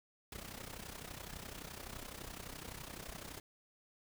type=noise with amplitude modulation; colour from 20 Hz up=pink; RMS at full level=-45 dBFS; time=0.32-3.4 s; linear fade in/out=2 ms; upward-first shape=sine; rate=31.8 Hz; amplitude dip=75%; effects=none